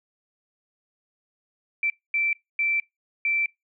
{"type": "tone bursts at uneven times", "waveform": "sine", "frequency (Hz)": 2337, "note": "D7", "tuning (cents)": -9, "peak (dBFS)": -21, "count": 4, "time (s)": [[1.83, 1.9], [2.14, 2.33], [2.59, 2.8], [3.25, 3.46]], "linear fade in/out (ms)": 2, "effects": ["noise-tail reverb RT60 0.2 s tail -26 dB re dry"]}